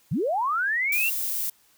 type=linear sweep; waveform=sine; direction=up; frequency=108.8 to 2794 Hz; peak=-22 dBFS; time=0.11-1.1 s; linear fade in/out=10 ms
type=noise; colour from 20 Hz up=violet; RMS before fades=-28 dBFS; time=0.92-1.5 s; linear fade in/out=5 ms
effects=white hiss -61 dBFS RMS until 1.77 s